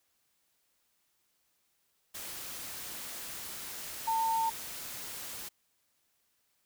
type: tone in noise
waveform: sine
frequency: 902 Hz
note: A5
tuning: 43 cents sharp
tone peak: -27 dBFS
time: 4.07-4.5 s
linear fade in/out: 10 ms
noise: white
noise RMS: -42 dBFS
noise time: 2.14-5.49 s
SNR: +12 dB
effects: white hiss -75 dBFS RMS until 6.65 s